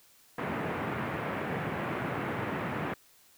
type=band-pass noise; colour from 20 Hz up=pink; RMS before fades=-34 dBFS; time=0.38-2.94 s; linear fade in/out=5 ms; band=110 to 2200 Hz; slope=24 dB/octave; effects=white hiss -61 dBFS RMS until 3.37 s